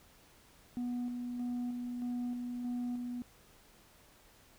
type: tone with tremolo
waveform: sine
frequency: 244.3 Hz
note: B3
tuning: 19 cents flat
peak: -31 dBFS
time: 0.77-3.22 s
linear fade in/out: 0 ms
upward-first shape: square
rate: 1.6 Hz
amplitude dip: 40%
effects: tanh soft clip ceiling -33 dBFS + pink hiss -62 dBFS RMS until 4.58 s